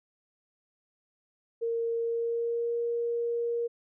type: tone with pitch glide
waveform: sine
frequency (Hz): 462.1 to 470.2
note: A#4 to A#4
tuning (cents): -15 to +15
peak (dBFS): -27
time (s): 1.61-3.68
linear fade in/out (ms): 20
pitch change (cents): +30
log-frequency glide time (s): 1.97-2.76
effects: none